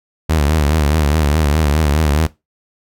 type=tone with vibrato; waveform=sawtooth; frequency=75.5 Hz; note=D2; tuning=48 cents sharp; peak=-8 dBFS; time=0.29-2.27 s; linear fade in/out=10 ms; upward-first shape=triangle; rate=4.8 Hz; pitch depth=130 cents each way; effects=noise-tail reverb RT60 0.2 s tail -18 dB re dry